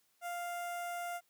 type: tone with notch filter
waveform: sawtooth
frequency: 698.5 Hz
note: F5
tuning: in tune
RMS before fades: -40 dBFS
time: 0.21-1.21 s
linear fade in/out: 50 ms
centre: 4200 Hz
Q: 0.9
effects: white hiss -74 dBFS RMS until 1.29 s + high-pass 80 Hz 12 dB/octave